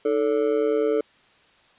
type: tone with amplitude modulation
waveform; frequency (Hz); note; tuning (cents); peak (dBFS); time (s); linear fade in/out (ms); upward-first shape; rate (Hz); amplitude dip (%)
triangle; 440; A4; 0; -13; 0.05-1.01; 5; sine; 130; 95
effects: white hiss -57 dBFS RMS until 1.78 s + resampled to 8000 Hz